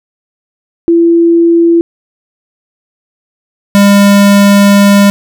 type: tone pair in turn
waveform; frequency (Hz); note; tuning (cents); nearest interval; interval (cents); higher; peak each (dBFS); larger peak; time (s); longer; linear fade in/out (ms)
sine / square; 337.1 / 201.1; E4 / G3; +39 / +44; major sixth; 895; first; -3; neither; 0.88-1.81 / 3.75-5.1; second; 0
effects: none